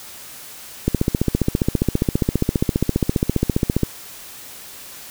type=click train; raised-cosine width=3 ms; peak=-3 dBFS; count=45; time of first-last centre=0.88-3.833 s; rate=14.9 Hz; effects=white hiss -38 dBFS RMS until 5.1 s

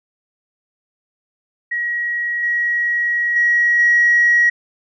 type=tone with level steps; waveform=sine; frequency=1905 Hz; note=A#6; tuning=37 cents sharp; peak=-18 / -15 / -11 / -9 dBFS; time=1.71-4.5 s; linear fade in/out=10 ms; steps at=2.43 / 3.36 / 3.79 s; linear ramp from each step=2 ms; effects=tanh soft clip ceiling -5 dBFS

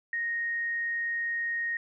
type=tone; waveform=sine; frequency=1864.7 Hz; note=A#6; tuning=in tune; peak=-28 dBFS; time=0.13-1.77 s; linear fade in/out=2 ms; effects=none

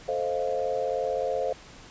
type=chord; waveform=sine; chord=F dominant seventh; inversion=first; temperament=equal; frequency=440 / 523.3 / 622.3 / 698.5 Hz; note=A4 / C5 / Eb5 / F5; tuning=0 / 0 / 0 / 0 cents; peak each=-32 / -28 / -33 / -32 dBFS; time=0.08-1.53 s; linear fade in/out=5 ms; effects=pink hiss -48 dBFS RMS until 1.9 s + resampled to 16000 Hz

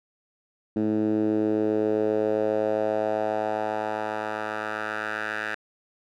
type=tone with band-pass filter sweep; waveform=10% pulse; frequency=107.5 Hz; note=A2; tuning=40 cents flat; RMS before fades=-26 dBFS; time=0.76-5.55 s; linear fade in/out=5 ms; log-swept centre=270 to 1700 Hz; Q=2.5; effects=none

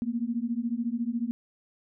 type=beating tone pair; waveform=sine; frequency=228.2 / 242.2 Hz; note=A#3 / B3; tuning=-37 / -34 cents; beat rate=14 Hz; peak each=-30 dBFS; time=0.02-1.31 s; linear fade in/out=0 ms; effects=none

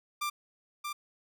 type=tone with echo; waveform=sawtooth; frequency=1185 Hz; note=D6; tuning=15 cents sharp; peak=-27 dBFS; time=0.21-0.3 s; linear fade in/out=10 ms; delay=630 ms; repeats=1; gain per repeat=-4 dB; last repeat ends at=0.93 s; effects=none

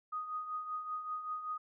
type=tone with tremolo; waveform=sine; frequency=1244.5 Hz; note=D#6; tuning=in tune; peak=-34 dBFS; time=0.12-1.58 s; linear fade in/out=10 ms; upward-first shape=triangle; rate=5.2 Hz; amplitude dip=65%; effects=none

